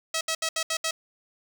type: tone bursts at uneven times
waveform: 5% pulse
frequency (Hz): 645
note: E5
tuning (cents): -38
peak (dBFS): -14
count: 6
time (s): 0.14-0.21 / 0.28-0.35 / 0.42-0.49 / 0.56-0.63 / 0.7-0.77 / 0.84-0.91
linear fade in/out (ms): 5
effects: none